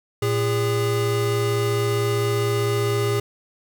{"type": "tone pair together", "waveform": "square", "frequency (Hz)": [114.41, 407.7], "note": ["A#2", "G#4"], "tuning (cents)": [-32, -32], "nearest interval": "octave + minor seventh", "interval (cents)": 2200, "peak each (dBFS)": -23, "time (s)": [0.22, 3.2], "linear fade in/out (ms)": 5, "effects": []}